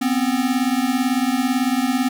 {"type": "beating tone pair", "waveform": "square", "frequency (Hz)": [246.9, 264.9], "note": ["B3", "C4"], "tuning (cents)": [0, 22], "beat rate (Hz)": 18, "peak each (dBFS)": -21, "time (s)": [0.01, 2.09], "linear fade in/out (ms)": 10, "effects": []}